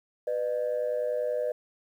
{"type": "tone pair together", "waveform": "sine", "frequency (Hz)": [495.4, 606], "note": ["B4", "D#5"], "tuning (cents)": [5, -46], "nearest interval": "minor third", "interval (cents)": 349, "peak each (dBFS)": -28, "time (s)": [0.27, 1.52], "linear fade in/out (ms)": 5, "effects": ["tanh soft clip ceiling -21 dBFS", "10-bit"]}